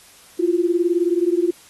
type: beating tone pair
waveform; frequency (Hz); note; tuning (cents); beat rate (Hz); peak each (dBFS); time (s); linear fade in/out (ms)
sine; 339.8 / 358.8; F4 / F4; -47 / +47; 19; -18 / -19; 0.39-1.51; 10
effects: white hiss -48 dBFS RMS until 1.69 s + AAC 32 kbps